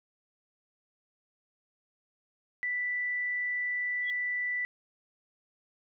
sine tone, 1975.5 Hz, B6, in tune, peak -29 dBFS, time 2.63-4.65 s, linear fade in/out 0 ms
sine tone with exponential growth, 3322 Hz, G#7, in tune, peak -34 dBFS, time 4.02-4.1 s, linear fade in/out 0 ms, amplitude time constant 16 ms
effects none

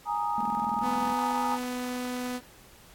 sine chord, Ab suspended second, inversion none, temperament equal, 830.6 / 932.3 / 1244.5 Hz, Ab5 / Bb5 / Eb6, 0 / 0 / 0 cents, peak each -30 / -30 / -33 dBFS, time 0.05-1.59 s, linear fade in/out 50 ms
triangle tone bursts, 220.1 Hz, A3, 1 cent sharp, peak -30 dBFS, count 16, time 0.38-1.126 s, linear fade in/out 0 ms, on 26 ms, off 22 ms
sawtooth tone, 248.9 Hz, B3, 14 cents sharp, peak -27 dBFS, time 0.81-2.41 s, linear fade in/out 50 ms
effects pink hiss -54 dBFS RMS until 2.94 s + AAC 64 kbps

